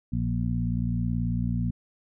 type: harmonic tone with a mistuned harmonic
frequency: 58.27 Hz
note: A#1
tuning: in tune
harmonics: 1 / 2 / 3 / 4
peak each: -31 / -28 / -30 / -31 dBFS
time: 0.12-1.71 s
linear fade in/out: 10 ms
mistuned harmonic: 4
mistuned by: +22 cents
effects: none